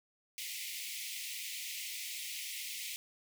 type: high-pass noise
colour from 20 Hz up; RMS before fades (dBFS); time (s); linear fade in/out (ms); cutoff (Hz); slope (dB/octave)
pink; -42; 0.38-2.96; 0; 2000; 96
effects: none